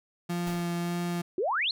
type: tone with vibrato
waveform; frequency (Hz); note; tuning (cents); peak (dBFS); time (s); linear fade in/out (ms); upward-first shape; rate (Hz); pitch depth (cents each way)
35% pulse; 173.2; F3; -14; -27; 0.29-1.22; 10; sine; 1.7; 11
type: noise with exponential decay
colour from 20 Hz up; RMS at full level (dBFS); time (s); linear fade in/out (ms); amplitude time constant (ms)
pink; -39; 0.47-0.81; 1; 73
type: exponential sweep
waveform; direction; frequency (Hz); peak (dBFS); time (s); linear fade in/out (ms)
sine; up; 336.8 to 4352; -25; 1.38-1.71; 2
effects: none